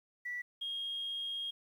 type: tone pair in turn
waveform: sine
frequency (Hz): 1957 / 3252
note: B6 / G#7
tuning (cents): -16 / -37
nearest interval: major sixth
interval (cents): 879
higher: second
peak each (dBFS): -36 / -35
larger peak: second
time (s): 0.25-0.42 / 0.61-1.51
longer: second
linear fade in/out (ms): 10
effects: tanh soft clip ceiling -31 dBFS + 11-bit